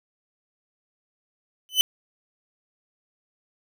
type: tone with exponential growth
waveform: 40% pulse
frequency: 3017 Hz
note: F#7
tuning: 33 cents sharp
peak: -10 dBFS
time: 1.69-1.81 s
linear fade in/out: 0 ms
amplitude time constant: 24 ms
effects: none